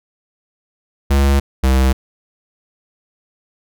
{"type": "tone pair in turn", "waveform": "square", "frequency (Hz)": [69.3, 65.59], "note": ["C#2", "C2"], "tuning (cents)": [0, 5], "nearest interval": "minor second", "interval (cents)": 95, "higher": "first", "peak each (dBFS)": -11, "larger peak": "neither", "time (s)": [[1.1, 1.4], [1.63, 1.93]], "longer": "neither", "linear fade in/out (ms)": 10, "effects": []}